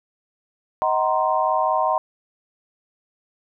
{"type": "chord", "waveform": "sine", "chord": "C half-diminished seventh", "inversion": "first", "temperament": "just", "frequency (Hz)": [627.9, 753.5, 941.9, 1046.5], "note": ["Eb5", "Gb5", "Bb5", "C6"], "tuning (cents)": [16, 31, 18, 0], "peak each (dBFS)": -23, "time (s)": [0.82, 1.98], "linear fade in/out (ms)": 0, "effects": []}